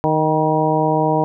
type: harmonic tone with a mistuned harmonic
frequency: 155.56 Hz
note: D#3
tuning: in tune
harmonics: 1 / 2 / 3 / 4 / 5 / 6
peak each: -21 / -21 / -21 / -21 / -21 / -21 dBFS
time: 0.04-1.24 s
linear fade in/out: 0 ms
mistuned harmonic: 6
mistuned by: +44 cents
effects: none